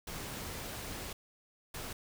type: noise bursts at uneven times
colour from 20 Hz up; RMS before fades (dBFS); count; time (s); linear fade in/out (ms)
pink; -42; 2; 0.07-1.13 / 1.74-1.93; 5
effects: none